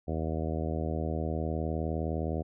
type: harmonic tone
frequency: 79.6 Hz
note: D#2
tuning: 40 cents sharp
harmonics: 1 / 2 / 3 / 4 / 5 / 6 / 7 / 8 / 9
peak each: -33 / -36 / -38 / -39 / -40 / -41 / -41 / -42 / -43 dBFS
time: 0.07-2.43 s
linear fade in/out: 20 ms
effects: none